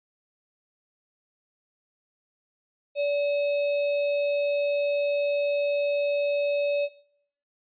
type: tone with sample-and-hold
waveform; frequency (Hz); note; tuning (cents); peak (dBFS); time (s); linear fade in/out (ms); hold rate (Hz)
sine; 576; D5; -34; -22; 2.95-6.89; 50; 3150
effects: noise-tail reverb RT60 0.6 s tail -18 dB re dry + resampled to 8000 Hz